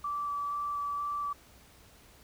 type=tone with vibrato; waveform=sine; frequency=1158 Hz; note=D6; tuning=25 cents flat; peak=-31 dBFS; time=0.04-1.33 s; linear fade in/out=5 ms; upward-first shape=square; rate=2.1 Hz; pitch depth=8 cents each way; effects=added 64 Hz sine -64 dBFS peak until 2.23 s + pink hiss -58 dBFS RMS until 2.23 s